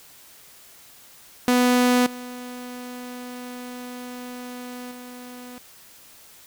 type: tone with level steps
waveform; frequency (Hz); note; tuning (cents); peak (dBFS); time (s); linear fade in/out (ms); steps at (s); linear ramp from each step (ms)
sawtooth; 247.7; B3; +5; -12 / -30 / -34; 1.48-5.58; 0; 2.06 / 4.91; 5
effects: white hiss -49 dBFS RMS until 6.46 s